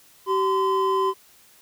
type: tone pair together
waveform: triangle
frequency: 383.6 / 1024 Hz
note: G4 / C6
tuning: -37 / -38 cents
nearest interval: octave + perfect fourth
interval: 1699 cents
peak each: -20 dBFS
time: 0.26-1.14 s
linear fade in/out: 50 ms
effects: white hiss -54 dBFS RMS until 1.61 s